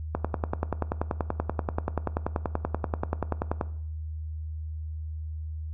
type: click train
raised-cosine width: 1 ms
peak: -12 dBFS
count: 37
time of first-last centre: 0.15-3.612 s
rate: 10.4 Hz
effects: noise-tail reverb RT60 0.6 s tail -17 dB re dry + added 78 Hz sine -32 dBFS peak until 5.73 s